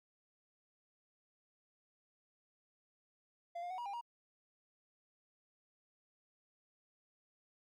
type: tone with pitch steps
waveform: triangle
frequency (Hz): 689 / 706 / 744 / 958 / 801 / 948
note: F5 / F5 / F#5 / A#5 / G5 / A#5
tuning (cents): -24 / +19 / +9 / +47 / +37 / +29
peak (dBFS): -38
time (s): 3.55-4.012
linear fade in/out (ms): 10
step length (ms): 77
effects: MP3 64 kbps